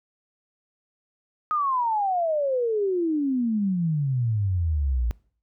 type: exponential sweep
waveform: sine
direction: down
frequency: 1262 to 56 Hz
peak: -21 dBFS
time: 1.51-5.11 s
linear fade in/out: 0 ms
effects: noise-tail reverb RT60 0.5 s tail -23 dB re dry